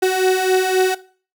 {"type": "beating tone pair", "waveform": "35% pulse", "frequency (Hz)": [370.8, 374.6], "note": ["F#4", "F#4"], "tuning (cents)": [4, 21], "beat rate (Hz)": 3.8, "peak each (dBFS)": [-17, -14], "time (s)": [0.02, 0.95], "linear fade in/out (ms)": 10, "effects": ["noise-tail reverb RT60 0.4 s tail -18 dB re dry"]}